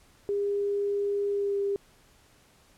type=tone with pitch glide; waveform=sine; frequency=404.4 to 399.8 Hz; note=G#4 to G4; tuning=-46 to +34 cents; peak=-25 dBFS; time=0.29-1.76 s; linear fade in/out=0 ms; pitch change=-20 cents; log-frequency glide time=1.3-1.59 s; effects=pink hiss -60 dBFS RMS until 2.77 s + low-pass 12000 Hz 12 dB/octave